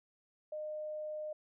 sine tone, 611 Hz, D#5, 32 cents flat, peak -38 dBFS, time 0.52-1.33 s, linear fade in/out 5 ms, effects none

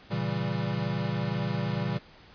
square chord, A# diminished seventh, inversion none, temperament equal, 116.54 / 138.59 / 164.81 / 196 Hz, A#2 / C#3 / E3 / G3, 0 / 0 / 0 / 0 cents, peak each -34 dBFS, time 0.1-1.99 s, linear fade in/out 20 ms, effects pink hiss -53 dBFS RMS until 2.34 s + resampled to 11025 Hz

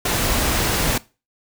pink noise, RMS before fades -20 dBFS, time 0.05-0.98 s, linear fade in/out 5 ms, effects noise-tail reverb RT60 0.3 s tail -20 dB re dry

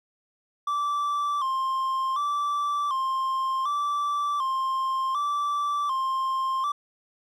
triangle tone with vibrato, 1108.7 Hz, C#6, in tune, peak -22 dBFS, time 0.67-6.72 s, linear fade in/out 5 ms, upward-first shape square, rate 0.67 Hz, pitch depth 84 cents each way, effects none

